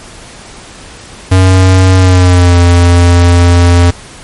square tone with pitch glide, 93.4 to 87.15 Hz, F#2 to F2, +17 to -3 cents, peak -3 dBFS, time 1.31-3.91 s, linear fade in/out 10 ms, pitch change -120 cents, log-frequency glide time 1.96-2.58 s, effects pink hiss -31 dBFS RMS until 4.23 s + MP3 48 kbps

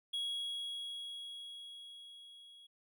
triangle tone with level ramp, 3322 Hz, G#7, in tune, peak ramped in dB -33 to -54 dBFS, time 0.13-2.67 s, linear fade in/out 10 ms, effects none

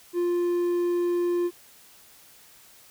triangle tone, 350 Hz, F4, 4 cents sharp, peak -20 dBFS, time 0.13-1.51 s, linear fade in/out 50 ms, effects white hiss -53 dBFS RMS until 2.9 s

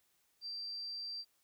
sine tone, 4699 Hz, D8, in tune, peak -40 dBFS, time 0.41-1.25 s, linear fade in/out 50 ms, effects white hiss -75 dBFS RMS until 1.43 s

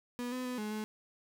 35% pulse tone with pitch steps, 244.1 / 253.4 / 250.2 / 212 / 214.5 Hz, B3 / B3 / B3 / G#3 / A3, -20 / +45 / +23 / +36 / -44 cents, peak -34 dBFS, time 0.19-0.84 s, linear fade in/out 0 ms, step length 130 ms, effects none

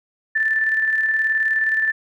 sine tone with tremolo, 1765 Hz, A6, 5 cents sharp, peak -15 dBFS, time 0.35-1.92 s, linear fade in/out 10 ms, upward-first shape square, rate 19 Hz, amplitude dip 35%, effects none

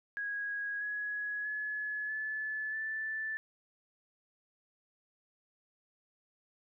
sine tone with pitch steps, 1652 / 1678 / 1704.3 / 1731.1 / 1758.3 Hz, G#6 / G#6 / G#6 / A6 / A6, -10 / +17 / +44 / -29 / -2 cents, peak -34 dBFS, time 0.17-3.37 s, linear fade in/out 0 ms, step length 640 ms, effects none

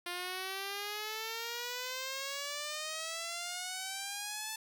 5% pulse exponential sweep, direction up, 349.2 to 880 Hz, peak -26 dBFS, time 0.06-4.56 s, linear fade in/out 5 ms, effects none

